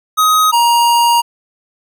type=tone pair in turn; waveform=square; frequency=1259 / 943.2 Hz; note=D#6 / A#5; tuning=+20 / +20 cents; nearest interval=perfect fourth; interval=500 cents; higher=first; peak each=-9 dBFS; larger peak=neither; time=0.17-0.52 / 0.52-1.22 s; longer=second; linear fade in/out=20 ms; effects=none